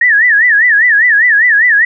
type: tone with vibrato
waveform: sine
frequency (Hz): 1811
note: A6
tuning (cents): +49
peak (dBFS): -5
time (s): 0.01-1.85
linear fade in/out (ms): 5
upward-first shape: sine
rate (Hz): 5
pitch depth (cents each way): 170
effects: none